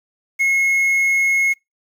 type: tone with quantisation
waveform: triangle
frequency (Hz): 2170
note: C#7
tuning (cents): -37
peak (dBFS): -12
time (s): 0.39-1.54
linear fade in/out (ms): 20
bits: 7
effects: noise-tail reverb RT60 0.2 s tail -26 dB re dry